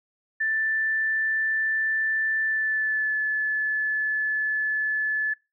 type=tone with pitch glide; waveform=sine; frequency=1766 to 1728.7 Hz; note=A6 to A6; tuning=+6 to -31 cents; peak=-22 dBFS; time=0.4-5.34 s; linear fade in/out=10 ms; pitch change=-37 cents; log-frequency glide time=2.44-3.15 s; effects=noise-tail reverb RT60 0.3 s tail -24 dB re dry